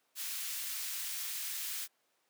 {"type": "high-pass noise", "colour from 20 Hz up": "white", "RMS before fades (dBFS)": -39, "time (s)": [0.15, 1.88], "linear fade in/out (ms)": 50, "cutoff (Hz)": 1800, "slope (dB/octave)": 12, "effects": ["pink hiss -75 dBFS RMS until 2.29 s", "high-pass 400 Hz 12 dB/octave"]}